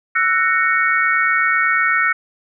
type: chord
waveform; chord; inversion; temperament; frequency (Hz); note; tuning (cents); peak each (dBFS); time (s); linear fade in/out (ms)
sine; F# dominant seventh; third; just; 1332 / 1480 / 1850 / 2220; E6 / F#6 / A#6 / C#7; +18 / 0 / -14 / +2; -19; 0.15-2.13; 10
effects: none